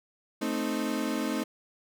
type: chord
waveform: 35% pulse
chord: A diminished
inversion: none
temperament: equal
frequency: 220 / 261.6 / 311.1 Hz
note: A3 / C4 / Eb4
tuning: 0 / 0 / 0 cents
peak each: -31 dBFS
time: 0.41-1.44 s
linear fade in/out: 10 ms
effects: none